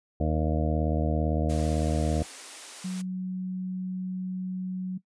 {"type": "harmonic tone", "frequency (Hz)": 77.78, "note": "D#2", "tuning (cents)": 0, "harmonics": [1, 2, 3, 4, 6, 7, 8, 9], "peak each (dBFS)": [-27, -30, -32, -33, -35, -35, -36, -37], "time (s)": [0.2, 2.23], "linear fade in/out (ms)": 5}
{"type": "high-pass noise", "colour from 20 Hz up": "white", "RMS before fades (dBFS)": -42, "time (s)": [1.49, 3.02], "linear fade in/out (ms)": 10, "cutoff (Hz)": 250, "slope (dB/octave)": 48}
{"type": "tone", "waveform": "sine", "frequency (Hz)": 185, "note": "F#3", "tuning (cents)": 0, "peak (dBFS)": -29, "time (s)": [2.84, 4.98], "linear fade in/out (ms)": 10}
{"effects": ["noise-tail reverb RT60 0.1 s tail -18 dB re dry", "resampled to 22050 Hz"]}